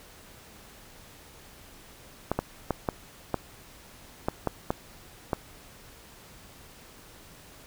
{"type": "clicks", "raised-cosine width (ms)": 1, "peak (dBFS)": -11, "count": 9, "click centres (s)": [2.316, 2.39, 2.707, 2.888, 3.343, 4.285, 4.473, 4.705, 5.332], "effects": ["pink hiss -51 dBFS RMS until 7.66 s"]}